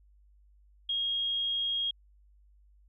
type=tone; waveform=sine; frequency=3264 Hz; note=G#7; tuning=31 cents flat; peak=-28 dBFS; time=0.89-1.91 s; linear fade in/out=5 ms; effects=added 50 Hz sine -58 dBFS peak until 2.88 s